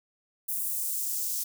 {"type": "noise with high-pass filter sweep", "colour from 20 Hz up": "blue", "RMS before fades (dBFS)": -31, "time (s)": [0.48, 1.44], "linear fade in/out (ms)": 10, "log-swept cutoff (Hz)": [10000, 5400], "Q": 1.2, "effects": []}